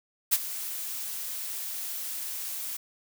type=noise with ADSR envelope; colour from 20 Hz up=blue; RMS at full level=-20 dBFS; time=0.31-2.77 s; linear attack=22 ms; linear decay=39 ms; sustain=-15 dB; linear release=7 ms; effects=none